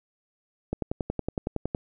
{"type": "click train", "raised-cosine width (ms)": 2, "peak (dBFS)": -14, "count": 12, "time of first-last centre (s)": [0.73, 1.749], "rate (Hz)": 10.8, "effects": []}